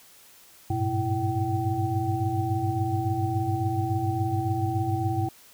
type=tone cluster; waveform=sine; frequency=97.8 / 104.9 / 121.4 / 331.4 / 768 Hz; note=G2 / G#2 / B2 / E4 / G5; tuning=-4 / +18 / -29 / +9 / -36 cents; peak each=-30 dBFS; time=0.7-5.29 s; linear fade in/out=5 ms; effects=white hiss -53 dBFS RMS until 5.53 s